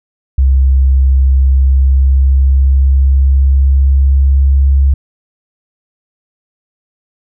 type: tone with pitch glide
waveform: sine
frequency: 66.4 to 68.42 Hz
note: C2 to C#2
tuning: +26 to -22 cents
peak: -5 dBFS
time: 0.38-4.94 s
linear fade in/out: 5 ms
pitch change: +52 cents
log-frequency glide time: 1.23-4.77 s
effects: none